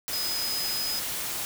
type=tone in noise; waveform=sine; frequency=5030 Hz; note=D#8; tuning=18 cents sharp; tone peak=-29 dBFS; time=0.13-0.99 s; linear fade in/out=0 ms; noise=white; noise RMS=-32 dBFS; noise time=0.08-1.45 s; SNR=0 dB; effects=none